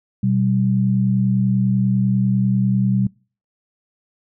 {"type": "tone pair together", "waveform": "sine", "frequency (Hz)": [123.3, 193.47], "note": ["B2", "G3"], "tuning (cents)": [-2, -22], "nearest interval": "minor sixth", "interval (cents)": 780, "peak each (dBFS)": [-18, -17], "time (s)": [0.23, 3.07], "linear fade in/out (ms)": 5, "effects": ["noise-tail reverb RT60 0.4 s tail -26 dB re dry"]}